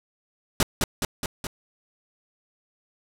pink noise with echo, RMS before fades -19 dBFS, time 0.6-0.63 s, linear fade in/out 2 ms, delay 210 ms, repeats 4, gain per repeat -3 dB, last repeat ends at 1.47 s, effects low-pass 12000 Hz 12 dB/octave

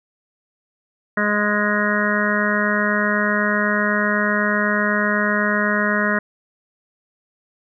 harmonic tone, 208 Hz, G#3, 3 cents sharp, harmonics 1 / 2 / 3 / 5 / 6 / 7 / 8 / 9, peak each -22 / -28 / -25 / -27 / -28 / -24 / -25 / -23 dBFS, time 1.17-6.19 s, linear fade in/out 5 ms, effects none

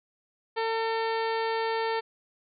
harmonic tone, 450 Hz, A4, 39 cents sharp, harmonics 1 / 2 / 3 / 4 / 5 / 6 / 7 / 8 / 9 / 10, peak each -29 / -30 / -39 / -37 / -40 / -45 / -45 / -46 / -48 / -45 dBFS, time 0.56-2.01 s, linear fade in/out 20 ms, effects none

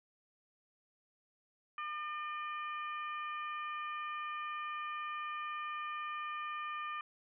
harmonic tone, 603 Hz, D5, 46 cents sharp, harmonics 2 / 3 / 4 / 5, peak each -39 / -47 / -48 / -54 dBFS, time 1.78-7.01 s, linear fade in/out 2 ms, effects none

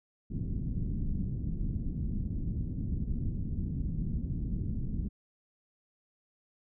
pink low-pass noise, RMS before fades -33 dBFS, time 0.3-5.09 s, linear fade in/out 20 ms, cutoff 240 Hz, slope 24 dB/octave, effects none

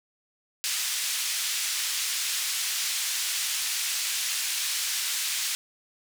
white band-pass noise, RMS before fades -29 dBFS, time 0.64-5.55 s, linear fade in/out 0 ms, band 2100 to 8400 Hz, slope 12 dB/octave, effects none

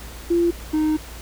sine / triangle tone pair in turn, 343 / 309 Hz, F4 / D#4, -31 / -12 cents, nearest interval major second, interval 181 cents, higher first, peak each -15 dBFS, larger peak neither, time 0.3-0.51 / 0.73-0.97 s, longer second, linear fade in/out 10 ms, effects added 57 Hz sine -37 dBFS peak until 1.21 s + pink hiss -40 dBFS RMS until 1.21 s

